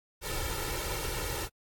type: noise with comb filter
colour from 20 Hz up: pink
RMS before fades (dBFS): -34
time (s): 0.21-1.49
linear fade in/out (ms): 50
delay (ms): 2.2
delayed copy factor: +0.9
effects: AAC 64 kbps